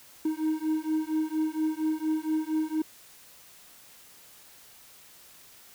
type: beating tone pair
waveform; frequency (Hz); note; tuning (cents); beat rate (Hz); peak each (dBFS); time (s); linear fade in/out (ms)
triangle; 311.1 / 315.4; D#4 / D#4; 0 / +24; 4.3; -27; 0.25-2.82; 5
effects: white hiss -53 dBFS RMS until 5.74 s